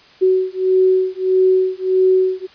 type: beating tone pair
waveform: sine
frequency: 373.2 / 374.8 Hz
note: F#4 / F#4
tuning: +15 / +22 cents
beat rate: 1.6 Hz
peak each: -15 dBFS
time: 0.21-2.47 s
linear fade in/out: 20 ms
effects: white hiss -46 dBFS RMS until 2.54 s + resampled to 11025 Hz